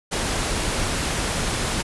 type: noise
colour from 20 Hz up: pink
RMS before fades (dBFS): -24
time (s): 0.11-1.83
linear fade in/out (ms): 20
effects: resampled to 24000 Hz